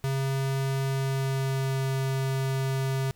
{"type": "tone with pitch glide", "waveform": "square", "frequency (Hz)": [135.2, 134.03], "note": ["C#3", "C3"], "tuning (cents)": [-43, 42], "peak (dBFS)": -26, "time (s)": [0.04, 3.11], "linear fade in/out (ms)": 0, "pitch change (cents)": -15, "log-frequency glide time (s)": [0.83, 1.88], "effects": ["pink hiss -64 dBFS RMS until 3.15 s"]}